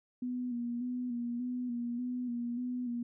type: tone with vibrato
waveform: sine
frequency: 243.5 Hz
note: B3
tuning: 24 cents flat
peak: -33 dBFS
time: 0.22-3.03 s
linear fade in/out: 5 ms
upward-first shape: square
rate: 1.7 Hz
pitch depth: 35 cents each way
effects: none